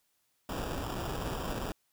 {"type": "noise with sample-and-hold", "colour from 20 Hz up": "pink", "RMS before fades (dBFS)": -36, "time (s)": [0.49, 1.72], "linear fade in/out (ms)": 2, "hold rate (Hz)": 2100, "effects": ["white hiss -75 dBFS RMS until 1.92 s"]}